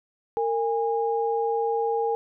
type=tone pair together; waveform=sine; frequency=458.2 / 818 Hz; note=A#4 / G#5; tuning=-30 / -26 cents; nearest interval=minor seventh; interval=1004 cents; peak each=-24 / -26 dBFS; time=0.37-2.15 s; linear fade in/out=0 ms; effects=none